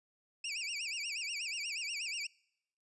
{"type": "tone with vibrato", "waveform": "25% pulse", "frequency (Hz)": 2543, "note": "D#7", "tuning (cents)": 37, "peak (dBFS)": -33, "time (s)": [0.44, 2.27], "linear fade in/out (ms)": 5, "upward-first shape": "sine", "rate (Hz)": 8.3, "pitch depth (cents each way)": 200, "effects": ["noise-tail reverb RT60 0.8 s tail -26 dB re dry", "resampled to 24000 Hz"]}